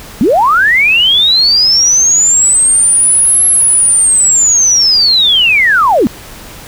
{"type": "linear two-way sweep", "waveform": "sine", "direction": "up then down", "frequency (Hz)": [190.4, 11175, 190.4], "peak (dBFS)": -5, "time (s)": [0.21, 6.07], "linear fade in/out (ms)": 0, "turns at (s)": 3.46, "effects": ["pink hiss -31 dBFS RMS until 6.67 s"]}